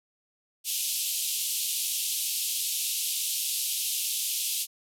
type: band-pass noise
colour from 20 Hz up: white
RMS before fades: -30 dBFS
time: 0.64-4.67 s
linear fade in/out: 50 ms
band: 2700 to 14000 Hz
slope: 48 dB/octave
effects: none